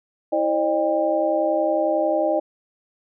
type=tone cluster; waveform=sine; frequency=326.4 / 535 / 606 / 798 Hz; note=E4 / C5 / D#5 / G5; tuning=-17 / +38 / -46 / +31 cents; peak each=-25 / -26 / -20 / -26 dBFS; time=0.32-2.4 s; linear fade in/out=10 ms; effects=none